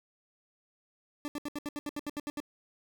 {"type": "tone bursts", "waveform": "40% pulse", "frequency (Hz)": 293.3, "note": "D4", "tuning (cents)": -2, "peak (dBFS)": -33, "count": 12, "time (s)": [1.25, 2.402], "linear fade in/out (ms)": 0, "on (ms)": 30, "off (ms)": 72, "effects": []}